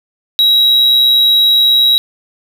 triangle tone, 3857 Hz, B7, 42 cents flat, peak -5 dBFS, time 0.39-1.98 s, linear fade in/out 0 ms, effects none

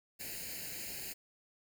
white noise with comb filter, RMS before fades -43 dBFS, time 0.19-1.14 s, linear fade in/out 20 ms, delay 0.43 ms, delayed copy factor +0.9, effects none

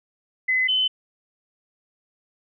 sine tone pair in turn, 2029 / 3040 Hz, B6 / F#7, +46 / +46 cents, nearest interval perfect fifth, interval 700 cents, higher second, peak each -18 dBFS, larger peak neither, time 0.48-0.68 / 0.68-0.88 s, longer neither, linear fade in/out 10 ms, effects none

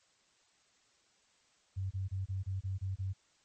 sine tone bursts, 95.6 Hz, G2, 43 cents flat, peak -33 dBFS, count 8, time 1.76-3.135 s, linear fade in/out 20 ms, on 150 ms, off 25 ms, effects white hiss -70 dBFS RMS until 3.44 s + MP3 32 kbps

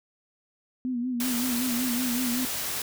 sine tone with vibrato, 246.9 Hz, B3, in tune, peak -26 dBFS, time 0.85-2.45 s, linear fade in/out 0 ms, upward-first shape sine, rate 5.3 Hz, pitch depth 70 cents each way
white noise, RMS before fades -31 dBFS, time 1.2-2.82 s, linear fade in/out 2 ms
effects none

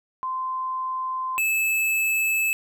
sine / square tone pair in turn, 1036 / 2611 Hz, C6 / E7, -17 / -17 cents, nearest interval octave + major third, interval 1600 cents, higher second, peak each -25 / -21 dBFS, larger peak second, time 0.23-1.38 / 1.38-2.53 s, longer neither, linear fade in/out 0 ms, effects none

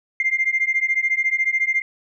sine beating tone pair, 2093 / 2107 Hz, C7 / C7, 0 / +12 cents, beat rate 14 Hz, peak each -20 dBFS, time 0.2-1.82 s, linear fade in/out 2 ms, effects tanh soft clip ceiling -10 dBFS

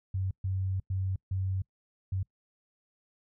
sine tone bursts at uneven times, 94.9 Hz, F#2, 44 cents sharp, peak -28 dBFS, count 5, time 0.14-0.31 / 0.44-0.8 / 0.9-1.16 / 1.31-1.62 / 2.12-2.23 s, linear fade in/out 5 ms, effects noise-tail reverb RT60 0.1 s tail -25 dB re dry

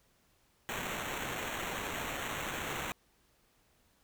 white noise with sample-and-hold, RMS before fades -38 dBFS, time 0.69-2.92 s, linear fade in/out 0 ms, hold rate 4900 Hz, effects pink hiss -70 dBFS RMS until 4.03 s

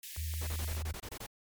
white high-pass noise, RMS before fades -45 dBFS, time 0.03-0.77 s, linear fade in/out 2 ms, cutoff 1700 Hz, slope 96 dB/octave
clicks, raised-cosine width 0.5 ms, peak -34 dBFS, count 5, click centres 0.164 / 0.339 / 0.538 / 0.646 / 0.75 s
sine tone, 79 Hz, D#2, 27 cents sharp, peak -34 dBFS, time 0.17-0.93 s, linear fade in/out 10 ms
pink noise bursts, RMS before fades -43 dBFS, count 10, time 0.41-1.265 s, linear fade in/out 5 ms, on 63 ms, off 25 ms
effects MP3 96 kbps

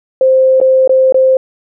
sine tone with dropouts, 523.3 Hz, C5, in tune, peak -5 dBFS, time 0.21-1.37 s, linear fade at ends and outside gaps 2 ms, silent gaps 0.602-0.613 / 0.876-0.894 / 1.124-1.144 s, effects none

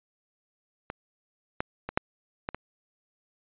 clicks, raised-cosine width 0.5 ms, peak -19 / -12 / -18 / -7 / -15 / -20 dBFS, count 6, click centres 0.901 / 1.605 / 1.89 / 1.975 / 2.489 / 2.546 s, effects resampled to 8000 Hz

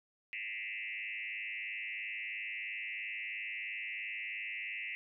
sine tone with frequency modulation, 2349 Hz, D7, in tune, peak -38 dBFS, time 0.33-4.95 s, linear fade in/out 0 ms, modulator 103 Hz, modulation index 3.9, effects none

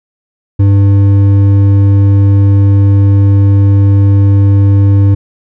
sine tone with hard clipping, 99.4 Hz, G2, 25 cents sharp, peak -5 dBFS, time 0.59-5.15 s, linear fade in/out 10 ms, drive 7 dB, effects none

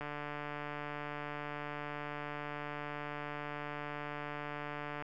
click train, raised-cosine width 0.5 ms, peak -26 dBFS, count 738, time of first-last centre 0.01-5.024 s, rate 147 Hz, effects none

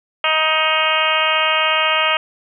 harmonic tone, 314.2 Hz, D#4, 17 cents sharp, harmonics 2 / 3 / 4 / 5 / 6 / 7 / 8 / 9 / 10, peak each -23 / -24 / -20 / -26 / -26 / -23 / -22 / -21 / -24 dBFS, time 0.24-2.17 s, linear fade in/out 2 ms, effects none

